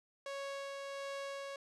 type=tone with tremolo; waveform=sawtooth; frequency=554 Hz; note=C#5; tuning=1 cent flat; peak=-36 dBFS; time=0.26-1.56 s; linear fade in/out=2 ms; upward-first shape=sine; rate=1.4 Hz; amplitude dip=25%; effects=low-pass 7000 Hz 12 dB/octave